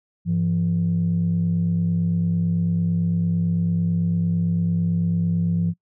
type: tone pair together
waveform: sine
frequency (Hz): 101.44 / 170.4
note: G#2 / F3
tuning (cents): -40 / -42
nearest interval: major sixth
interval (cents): 898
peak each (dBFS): -24 / -18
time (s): 0.25-5.74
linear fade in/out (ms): 50
effects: noise-tail reverb RT60 0.1 s tail -24 dB re dry + tanh soft clip ceiling -13 dBFS